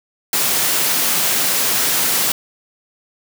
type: high-pass noise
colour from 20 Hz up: white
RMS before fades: -17 dBFS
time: 0.33-2.32 s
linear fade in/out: 2 ms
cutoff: 120 Hz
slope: 96 dB/octave
effects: none